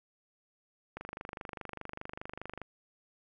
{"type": "click train", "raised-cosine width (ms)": 0.5, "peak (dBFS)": -25, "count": 42, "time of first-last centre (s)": [0.97, 2.617], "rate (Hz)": 24.9, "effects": []}